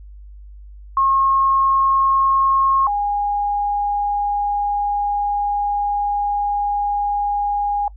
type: tone pair in turn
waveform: sine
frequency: 1081 / 818.3 Hz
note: C#6 / G#5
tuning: -44 / -26 cents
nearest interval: perfect fourth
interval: 482 cents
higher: first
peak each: -13 / -17 dBFS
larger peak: first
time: 0.97-2.87 / 2.87-7.88 s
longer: second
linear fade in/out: 2 ms
effects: noise-tail reverb RT60 0.1 s tail -22 dB re dry + added 50 Hz sine -36 dBFS peak until 7.96 s